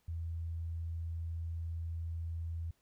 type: tone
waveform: sine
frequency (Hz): 82.9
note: E2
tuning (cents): +10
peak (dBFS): -36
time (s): 0.08-2.71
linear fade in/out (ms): 5
effects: pink hiss -75 dBFS RMS until 2.81 s